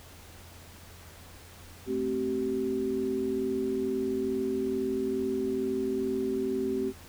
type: tone cluster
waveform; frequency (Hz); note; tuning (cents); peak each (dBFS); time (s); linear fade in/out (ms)
sine; 220.5 / 262.8 / 384; A3 / C4 / G4; +4 / +8 / -36; -36 / -32 / -29; 1.86-6.93; 50
effects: added 86 Hz sine -51 dBFS peak until 7.08 s + pink hiss -51 dBFS RMS until 7.08 s